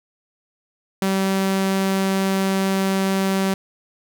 sawtooth tone, 192.7 Hz, G3, 29 cents flat, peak -14 dBFS, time 1.02-3.54 s, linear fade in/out 2 ms, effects none

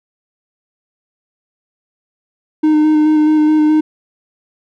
triangle tone with vibrato, 306.7 Hz, D#4, 25 cents flat, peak -6 dBFS, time 2.63-3.81 s, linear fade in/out 10 ms, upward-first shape square, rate 4.7 Hz, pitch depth 13 cents each way, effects none

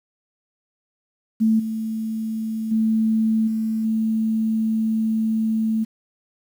sine tone with level steps, 221.1 Hz, A3, 9 cents sharp, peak -14 / -23 / -16 / -20 / -18 dBFS, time 1.4-5.85 s, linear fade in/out 20 ms, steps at 1.59 / 2.71 / 3.47 / 3.84 s, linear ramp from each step 10 ms, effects 8-bit

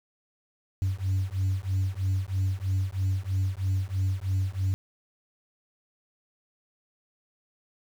sine beating tone pair, 93.8 / 96.9 Hz, F#2 / G2, +24 / -20 cents, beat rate 3.1 Hz, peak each -26 dBFS, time 0.82-4.74 s, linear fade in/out 0 ms, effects tanh soft clip ceiling -21 dBFS + 8-bit

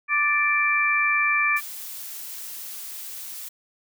harmonic tone, 587.3 Hz, D5, in tune, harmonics 2 / 3 / 4, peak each -25 / -24 / -21 dBFS, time 0.08-1.61 s, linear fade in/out 50 ms
blue noise, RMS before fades -36 dBFS, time 1.56-3.49 s, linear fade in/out 10 ms
effects none

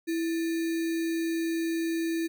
sine tone with sample-and-hold, 329.6 Hz, E4, in tune, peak -26 dBFS, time 0.07-2.28 s, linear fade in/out 20 ms, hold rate 2100 Hz, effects none

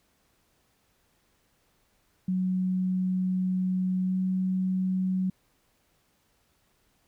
sine tone with pitch glide, 185 to 186.5 Hz, F#3 to F#3, 0 to +14 cents, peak -24 dBFS, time 2.28-5.3 s, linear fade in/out 5 ms, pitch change +14 cents, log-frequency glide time 4.04-4.15 s, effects pink hiss -69 dBFS RMS until 7.07 s

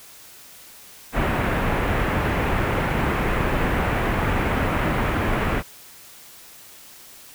pink low-pass noise, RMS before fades -22 dBFS, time 1.12-5.63 s, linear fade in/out 50 ms, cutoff 2400 Hz, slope 24 dB/octave, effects white hiss -45 dBFS RMS until 7.34 s

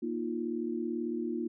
sine chord, Bb suspended fourth, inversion none, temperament equal with one note detuned, 235.7 / 311.1 / 349.2 Hz, Bb3 / Eb4 / F4, +19 / 0 / 0 cents, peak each -35 / -37 / -35 dBFS, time 0.02-1.48 s, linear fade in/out 10 ms, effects none

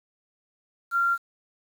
sine tone with quantisation, 1382 Hz, F6, 19 cents flat, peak -20 dBFS, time 0.91-1.18 s, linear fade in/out 50 ms, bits 8, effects none

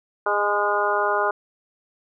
harmonic tone with a mistuned harmonic, 205.2 Hz, G#3, 21 cents flat, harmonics 2 / 3 / 4 / 5 / 6 / 7, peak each -26 / -26 / -26 / -26 / -26 / -26 dBFS, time 0.26-1.31 s, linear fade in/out 5 ms, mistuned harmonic 4, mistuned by +18 cents, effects none

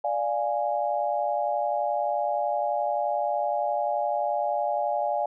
sine chord, D diminished, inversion none, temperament equal, 587.3 / 698.5 / 830.6 Hz, D5 / F5 / Ab5, 0 / 0 / 0 cents, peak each -28 dBFS, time 0.04-5.26 s, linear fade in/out 5 ms, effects none

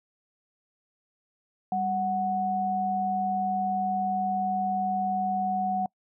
sine tone pair together, 197.08 / 740 Hz, G3 / F#5, +10 / 0 cents, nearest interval octave + major seventh, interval 2290 cents, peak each -32 / -25 dBFS, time 1.72-5.86 s, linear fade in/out 2 ms, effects noise-tail reverb RT60 0.1 s tail -26 dB re dry

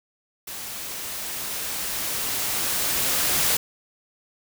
white noise with level ramp, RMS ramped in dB -35 to -21 dBFS, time 0.47-3.57 s, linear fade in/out 5 ms, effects none

